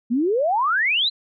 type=exponential sweep; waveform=sine; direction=up; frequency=223 to 4186 Hz; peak=-17 dBFS; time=0.1-1.1 s; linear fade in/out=20 ms; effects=none